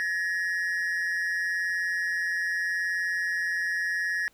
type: tone pair together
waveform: triangle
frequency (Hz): 1700 / 1879.2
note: G#6 / A#6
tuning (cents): +40 / +13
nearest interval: major second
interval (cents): 173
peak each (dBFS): -27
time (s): 0-4.28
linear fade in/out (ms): 0
effects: pink hiss -63 dBFS RMS until 4.33 s